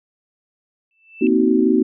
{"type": "tone with exponential growth", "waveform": "sine", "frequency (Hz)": 2652, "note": "E7", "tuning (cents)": 10, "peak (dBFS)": -27, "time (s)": [0.91, 1.27], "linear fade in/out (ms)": 1, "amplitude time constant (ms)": 78}
{"type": "chord", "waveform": "sine", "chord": "C half-diminished seventh", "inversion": "third", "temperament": "just", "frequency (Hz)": [235.5, 261.6, 314, 376.7], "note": ["Bb3", "C4", "Eb4", "Gb4"], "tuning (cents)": [18, 0, 16, 31], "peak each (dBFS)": -18, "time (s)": [1.21, 1.83], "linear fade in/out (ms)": 10}
{"effects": []}